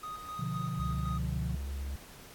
triangle tone with tremolo, 1246 Hz, D#6, 2 cents sharp, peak -36 dBFS, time 0.03-1.18 s, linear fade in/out 5 ms, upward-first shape square, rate 3.9 Hz, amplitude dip 45%
sine chord, B diminished, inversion none, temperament equal, 123.47 / 146.83 / 174.61 Hz, B2 / D3 / F3, 0 / 0 / 0 cents, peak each -37 dBFS, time 0.39-1.55 s, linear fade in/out 5 ms
triangle tone with pitch glide, 67.9 to 68.65 Hz, C#2 to C#2, -35 to -16 cents, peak -32 dBFS, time 0.79-1.96 s, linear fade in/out 5 ms, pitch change +19 cents, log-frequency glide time 0.98-1.03 s
effects pink hiss -52 dBFS RMS until 2.34 s + AAC 64 kbps

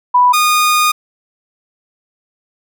sine / sawtooth tone pair in turn, 987.8 / 1227.6 Hz, B5 / D#6, 0 / -24 cents, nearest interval major third, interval 376 cents, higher second, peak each -6 dBFS, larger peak neither, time 0.14-0.33 / 0.33-0.92 s, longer second, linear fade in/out 10 ms, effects none

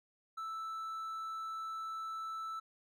triangle tone, 1318.5 Hz, E6, in tune, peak -37 dBFS, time 0.37-2.6 s, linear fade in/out 10 ms, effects none

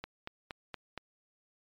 click train, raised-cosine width 0.3 ms, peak -23 dBFS, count 5, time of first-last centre 0.04-0.977 s, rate 4.27 Hz, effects MP3 96 kbps

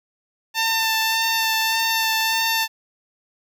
10% pulse tone with vibrato, 895 Hz, A5, 29 cents sharp, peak -10 dBFS, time 0.54-2.68 s, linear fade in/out 50 ms, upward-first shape sine, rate 1.7 Hz, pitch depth 16 cents each way, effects none

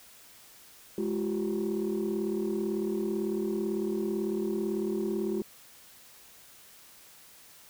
sine tone cluster, 209.4 / 346 / 384 Hz, G#3 / F4 / G4, +15 / -16 / -36 cents, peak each -31 dBFS, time 0.98-5.42 s, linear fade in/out 2 ms, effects tanh soft clip ceiling -23 dBFS + white hiss -54 dBFS RMS until 7.69 s

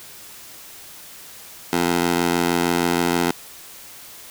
15% pulse tone with high-pass filter, 86.4 Hz, F2, 18 cents flat, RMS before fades -20 dBFS, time 1.73-3.31 s, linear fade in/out 0 ms, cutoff 290 Hz, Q 0.79, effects white hiss -41 dBFS RMS until 4.3 s

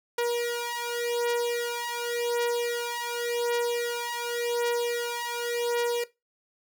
sawtooth beating tone pair, 476.2 / 477.09 Hz, A#4 / A#4, +37 / +40 cents, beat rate 0.89 Hz, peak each -26 dBFS, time 0.18-6.04 s, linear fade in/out 5 ms, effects noise-tail reverb RT60 0.2 s tail -17 dB re dry

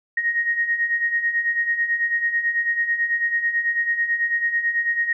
sine beating tone pair, 1864.7 / 1873.8 Hz, A#6 / A#6, 0 / +8 cents, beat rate 9.1 Hz, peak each -26 / -20 dBFS, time 0.17-5.13 s, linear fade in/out 5 ms, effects none

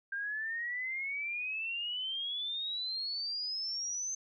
sine exponential sweep, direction up, 1588 to 6280 Hz, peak -34 dBFS, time 0.12-4.15 s, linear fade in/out 5 ms, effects none

